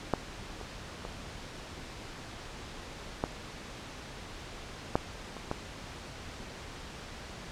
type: clicks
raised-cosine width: 1 ms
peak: -11 / -29 / -24 / -14 / -10 / -26 / -17 dBFS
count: 7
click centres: 0.137 / 0.613 / 1.051 / 3.239 / 4.955 / 5.367 / 5.514 s
effects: pink hiss -44 dBFS RMS until 7.51 s + low-pass 6000 Hz 12 dB/octave